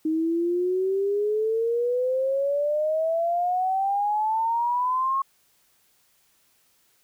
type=exponential sweep; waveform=sine; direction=up; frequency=312.1 to 1093 Hz; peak=-21 dBFS; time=0.05-5.22 s; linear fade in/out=5 ms; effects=white hiss -64 dBFS RMS until 7.03 s